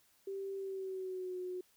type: tone with pitch glide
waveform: sine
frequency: 390.6 to 364.4 Hz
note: G4 to F#4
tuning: -6 to -26 cents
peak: -38 dBFS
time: 0.27-1.61 s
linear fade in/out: 5 ms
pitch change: -120 cents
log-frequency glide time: 0.56-1.37 s
effects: white hiss -70 dBFS RMS until 1.76 s